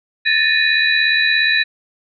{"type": "tone cluster", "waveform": "sine", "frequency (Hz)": [1740, 1817, 2471, 3938], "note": ["A6", "A#6", "D#7", "B7"], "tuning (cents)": [-20, -45, -13, -6], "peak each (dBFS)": -18, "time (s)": [0.25, 1.64], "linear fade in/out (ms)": 20, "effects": []}